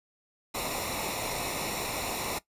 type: noise with comb filter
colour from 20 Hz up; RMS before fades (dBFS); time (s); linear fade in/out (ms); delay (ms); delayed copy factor
pink; -33; 0.54-2.39; 10; 0.63; -0.7
effects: noise-tail reverb RT60 0.1 s tail -17 dB re dry + resampled to 32000 Hz